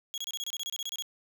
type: tone bursts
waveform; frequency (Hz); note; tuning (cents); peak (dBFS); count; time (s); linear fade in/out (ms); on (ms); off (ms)
30% pulse; 3317; G#7; -3; -30; 14; 0.14-1.023; 0; 38; 27
effects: none